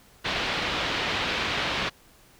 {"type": "low-pass noise", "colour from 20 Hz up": "white", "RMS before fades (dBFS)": -28, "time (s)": [0.24, 1.9], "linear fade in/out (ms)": 20, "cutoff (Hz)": 3700, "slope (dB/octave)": 24, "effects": ["pink hiss -56 dBFS RMS until 2.39 s"]}